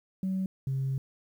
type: tone pair in turn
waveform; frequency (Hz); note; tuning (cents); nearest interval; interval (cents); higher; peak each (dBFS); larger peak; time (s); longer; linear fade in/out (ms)
sine; 189.3 / 134.32; F#3 / C3; +40 / +46; tritone; 594; first; -26; neither; 0.23-0.46 / 0.67-0.98; second; 2
effects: tanh soft clip ceiling -24 dBFS + 10-bit